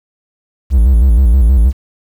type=tone with vibrato; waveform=triangle; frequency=61 Hz; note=B1; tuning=21 cents flat; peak=-3 dBFS; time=0.7-1.73 s; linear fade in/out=50 ms; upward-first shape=square; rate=6.3 Hz; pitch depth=150 cents each way; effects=7-bit

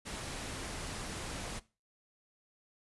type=noise; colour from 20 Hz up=pink; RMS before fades=-41 dBFS; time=0.05-1.6 s; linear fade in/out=20 ms; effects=noise-tail reverb RT60 0.3 s tail -19 dB re dry + resampled to 24000 Hz

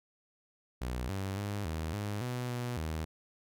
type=tone with pitch steps; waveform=sawtooth; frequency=61.8 / 96.8 / 102 / 79.7 / 103.2 / 123.9 / 122 / 79.1 Hz; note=B1 / G2 / G#2 / D#2 / G#2 / B2 / B2 / D#2; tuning=+2 / -21 / -31 / +42 / -10 / +6 / -21 / +29 cents; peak=-30 dBFS; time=0.81-3.05 s; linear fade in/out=10 ms; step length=280 ms; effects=none

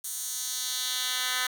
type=tone with high-pass filter sweep; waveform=10% pulse; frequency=253 Hz; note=B3; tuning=42 cents sharp; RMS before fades=-31 dBFS; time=0.04-1.47 s; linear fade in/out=5 ms; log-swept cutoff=8600 to 2000 Hz; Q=1.3; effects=none

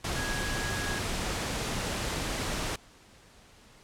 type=tone in noise; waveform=sine; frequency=1657 Hz; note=G#6; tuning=4 cents flat; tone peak=-36 dBFS; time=0.16-0.99 s; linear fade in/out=5 ms; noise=pink; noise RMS=-32 dBFS; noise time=0.04-2.76 s; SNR=-7 dB; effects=pink hiss -56 dBFS RMS until 3.83 s + low-pass 9000 Hz 12 dB/octave

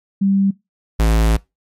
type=tone pair in turn; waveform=sine / square; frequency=196 / 54.85 Hz; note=G3 / A1; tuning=0 / -5 cents; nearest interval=octave + minor seventh; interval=2205 cents; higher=first; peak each=-12 dBFS; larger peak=neither; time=0.21-0.51 / 0.99-1.37 s; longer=second; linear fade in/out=10 ms; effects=noise-tail reverb RT60 0.2 s tail -21 dB re dry + MP3 64 kbps

